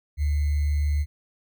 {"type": "tone with sample-and-hold", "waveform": "sine", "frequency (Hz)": 73.42, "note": "D2", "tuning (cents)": 0, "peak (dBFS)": -20, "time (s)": [0.17, 1.06], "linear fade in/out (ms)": 50, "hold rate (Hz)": 2100, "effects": []}